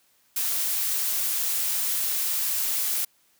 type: noise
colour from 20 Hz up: blue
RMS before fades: -26 dBFS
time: 0.36-3.05 s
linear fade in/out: 5 ms
effects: white hiss -64 dBFS RMS until 3.39 s + high-pass 80 Hz 12 dB/octave

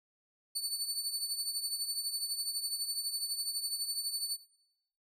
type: tone with tremolo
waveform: 25% pulse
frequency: 4489 Hz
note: C#8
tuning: 21 cents sharp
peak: -26 dBFS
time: 0.55-4.37 s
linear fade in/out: 10 ms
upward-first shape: triangle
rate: 12 Hz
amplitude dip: 75%
effects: noise-tail reverb RT60 0.8 s tail -19 dB re dry

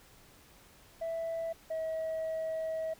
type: tone pair in turn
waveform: sine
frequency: 659.3 / 641.6 Hz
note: E5 / E5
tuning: 0 / -47 cents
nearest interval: unison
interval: 47 cents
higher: first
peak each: -31 / -30 dBFS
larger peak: second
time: 1.01-1.53 / 1.7-2.94 s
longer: second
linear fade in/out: 10 ms
effects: tanh soft clip ceiling -31 dBFS + pink hiss -59 dBFS RMS until 2.99 s

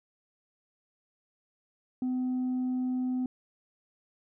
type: tone with tanh clipping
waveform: sine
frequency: 253.9 Hz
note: B3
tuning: 48 cents sharp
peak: -28 dBFS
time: 2.02-3.26 s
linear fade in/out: 2 ms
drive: 1 dB
effects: none

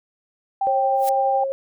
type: tone with pitch glide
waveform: sine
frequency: 784 to 791.7 Hz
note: G5 to G5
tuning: 0 to +17 cents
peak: -18 dBFS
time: 0.61-1.44 s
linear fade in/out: 5 ms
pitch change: +17 cents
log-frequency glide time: 0.78-1.02 s
type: tone with tremolo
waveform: sine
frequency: 541 Hz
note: C#5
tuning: 42 cents flat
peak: -20 dBFS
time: 0.67-1.52 s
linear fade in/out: 0 ms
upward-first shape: sine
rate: 12 Hz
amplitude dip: 30%
type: noise with exponential growth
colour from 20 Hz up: blue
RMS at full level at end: -27 dBFS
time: 0.95-1.09 s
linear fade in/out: 0 ms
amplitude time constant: 29 ms
effects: none

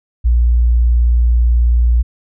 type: tone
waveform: sine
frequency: 59.2 Hz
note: A#1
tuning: 27 cents sharp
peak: -8 dBFS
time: 0.24-2.03 s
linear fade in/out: 20 ms
effects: none

